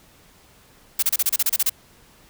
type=noise bursts; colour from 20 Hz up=blue; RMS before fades=-19 dBFS; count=11; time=0.99-1.696 s; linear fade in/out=5 ms; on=36 ms; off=31 ms; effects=pink hiss -53 dBFS RMS until 2.29 s